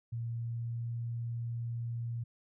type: tone with pitch glide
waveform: sine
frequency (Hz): 116.54 to 117.42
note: A#2 to A#2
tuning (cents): 0 to +13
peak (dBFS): -34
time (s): 0.12-2.24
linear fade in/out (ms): 10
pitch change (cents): +13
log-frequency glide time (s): 0.34-0.9
effects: none